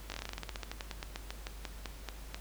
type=slowing click train; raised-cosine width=0.2 ms; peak=-21 dBFS; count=25; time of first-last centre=0.1-2.345 s; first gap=19 ms; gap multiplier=1.12; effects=added 50 Hz sine -45 dBFS peak until 2.4 s + pink hiss -53 dBFS RMS until 2.4 s